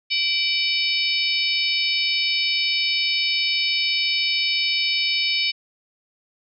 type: harmonic tone with a mistuned harmonic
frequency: 746 Hz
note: F#5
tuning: 14 cents sharp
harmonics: 3 / 4 / 5 / 6 / 7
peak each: -24 / -25 / -26 / -27 / -27 dBFS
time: 0.1-5.52 s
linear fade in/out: 20 ms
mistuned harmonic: 3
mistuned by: +70 cents
effects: none